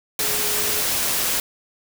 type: tone in noise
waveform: sine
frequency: 420.8 Hz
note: G#4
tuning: 23 cents sharp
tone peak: -33 dBFS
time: 0.2-0.82 s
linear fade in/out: 2 ms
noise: white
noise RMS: -22 dBFS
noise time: 0.19-1.4 s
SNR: -14 dB
effects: none